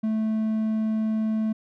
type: tone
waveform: triangle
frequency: 218.7 Hz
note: A3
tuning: 10 cents flat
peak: -20 dBFS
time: 0.03-1.53 s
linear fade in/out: 10 ms
effects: none